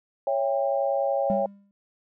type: chord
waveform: sine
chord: C# diminished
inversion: none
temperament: just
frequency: 554.4 / 665.2 / 798.3 Hz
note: C#5 / E5 / G5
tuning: 0 / +16 / +31 cents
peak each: -24 / -29 / -28 dBFS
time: 0.27-1.46 s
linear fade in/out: 2 ms
type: tone with exponential decay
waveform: triangle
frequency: 200 Hz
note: G3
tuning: 35 cents sharp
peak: -21 dBFS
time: 1.3-1.71 s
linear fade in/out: 0 ms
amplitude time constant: 87 ms
effects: none